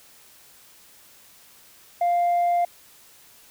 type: tone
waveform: sine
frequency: 698.5 Hz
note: F5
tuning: in tune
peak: -16 dBFS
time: 2.01-2.65 s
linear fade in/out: 5 ms
effects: tanh soft clip ceiling -17 dBFS + white hiss -52 dBFS RMS until 3.5 s